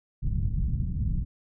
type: low-pass noise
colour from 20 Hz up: pink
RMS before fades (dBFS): -27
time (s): 0.22-1.25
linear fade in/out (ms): 20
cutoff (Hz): 160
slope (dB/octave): 24
effects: none